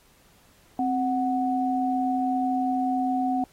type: tone pair together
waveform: sine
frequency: 261.6 / 739.9 Hz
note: C4 / F#5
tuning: 0 / 0 cents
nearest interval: octave + tritone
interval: 1800 cents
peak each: -25 dBFS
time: 0.79-3.44 s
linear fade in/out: 2 ms
effects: pink hiss -59 dBFS RMS until 3.52 s + AAC 48 kbps